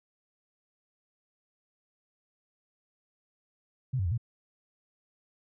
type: tone with pitch steps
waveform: sine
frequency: 129.6 / 95 / 84.5 / 116.4 Hz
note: C3 / F#2 / E2 / A#2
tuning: -16 / +46 / +43 / -2 cents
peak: -26 dBFS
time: 3.93-4.178 s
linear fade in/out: 10 ms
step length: 62 ms
effects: none